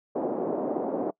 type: band-pass noise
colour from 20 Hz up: pink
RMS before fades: -29 dBFS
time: 0.15-1.11 s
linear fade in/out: 10 ms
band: 250 to 710 Hz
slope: 24 dB/octave
effects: noise-tail reverb RT60 0.1 s tail -23 dB re dry